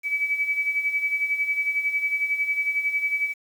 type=tone with tremolo; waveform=sine; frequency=2290 Hz; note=D7; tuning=44 cents flat; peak=-19 dBFS; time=0.03-3.34 s; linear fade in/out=50 ms; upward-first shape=sine; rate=11 Hz; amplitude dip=65%; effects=8-bit